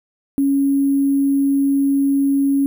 sine tone with sample-and-hold, 277.2 Hz, C#4, in tune, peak -13 dBFS, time 0.38-2.66 s, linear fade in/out 0 ms, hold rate 11025 Hz, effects none

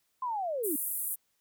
sine linear sweep, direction down, 1046.5 to 265.9 Hz, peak -30 dBFS, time 0.22-0.76 s, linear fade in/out 5 ms
pink band-pass noise, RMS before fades -34 dBFS, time 0.63-1.16 s, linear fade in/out 20 ms, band 9500 to 16000 Hz, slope 48 dB/octave
effects white hiss -75 dBFS RMS until 1.4 s

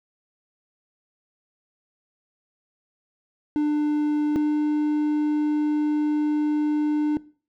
triangle tone pair in turn, 298.3 / 300 Hz, D4 / D4, +27 / +37 cents, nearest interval unison, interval 10 cents, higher second, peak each -17 / -17 dBFS, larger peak neither, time 3.56-4.36 / 4.36-7.17 s, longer second, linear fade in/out 0 ms, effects noise-tail reverb RT60 0.4 s tail -20 dB re dry

